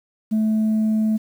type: tone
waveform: sine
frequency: 217.6 Hz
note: A3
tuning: 19 cents flat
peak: -14 dBFS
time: 0.31-1.18 s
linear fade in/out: 20 ms
effects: tanh soft clip ceiling -15 dBFS + 8-bit